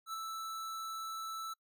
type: tone with ADSR envelope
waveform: square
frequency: 1318.5 Hz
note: E6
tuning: in tune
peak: -37 dBFS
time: 0.06-1.54 s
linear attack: 75 ms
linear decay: 11 ms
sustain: -3 dB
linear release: 12 ms
effects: noise-tail reverb RT60 0.1 s tail -25 dB re dry